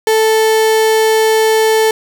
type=tone; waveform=35% pulse; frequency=440 Hz; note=A4; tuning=in tune; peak=-7 dBFS; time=0.07-1.91 s; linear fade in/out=2 ms; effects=none